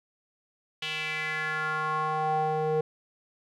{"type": "tone with band-pass filter sweep", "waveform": "square", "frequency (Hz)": 155.4, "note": "D#3", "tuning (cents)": -2, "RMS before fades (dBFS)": -29, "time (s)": [0.82, 2.81], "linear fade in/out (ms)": 5, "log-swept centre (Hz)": [3000, 520], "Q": 3.9, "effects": []}